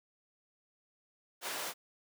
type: high-pass noise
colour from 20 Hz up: pink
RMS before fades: -39 dBFS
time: 1.41-1.74 s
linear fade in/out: 50 ms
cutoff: 530 Hz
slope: 12 dB/octave
effects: none